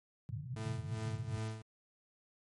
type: band-pass noise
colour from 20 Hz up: pink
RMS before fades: -42 dBFS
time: 0.29-1.38 s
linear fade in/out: 0 ms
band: 100 to 140 Hz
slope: 48 dB/octave
type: tone with tremolo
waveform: 40% pulse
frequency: 110 Hz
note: A2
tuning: in tune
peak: -35 dBFS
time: 0.56-1.62 s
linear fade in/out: 5 ms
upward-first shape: sine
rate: 2.6 Hz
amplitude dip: 75%
effects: MP3 48 kbps